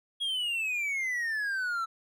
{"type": "exponential sweep", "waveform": "triangle", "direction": "down", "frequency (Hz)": [3322, 1318.5], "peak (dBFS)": -27, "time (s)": [0.2, 1.86], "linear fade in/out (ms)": 20, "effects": []}